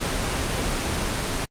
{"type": "noise", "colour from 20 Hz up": "pink", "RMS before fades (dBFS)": -25, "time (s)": [0, 1.46], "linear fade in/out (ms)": 20, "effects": ["low-pass 9000 Hz 12 dB/octave", "Opus 32 kbps"]}